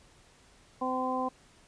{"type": "harmonic tone", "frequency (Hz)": 256.9, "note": "C4", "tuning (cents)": -32, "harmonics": [1, 2, 3, 4], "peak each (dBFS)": [-34, -35, -34, -33], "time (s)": [0.81, 1.29], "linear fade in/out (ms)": 10, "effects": ["pink hiss -60 dBFS RMS until 1.67 s", "resampled to 22050 Hz"]}